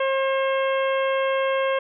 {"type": "harmonic tone", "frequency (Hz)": 536, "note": "C5", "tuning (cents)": 42, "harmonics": [1, 2, 3, 4, 5, 6], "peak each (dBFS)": [-21, -27, -31, -33, -35, -37], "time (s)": [0, 1.79], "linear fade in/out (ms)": 5, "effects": []}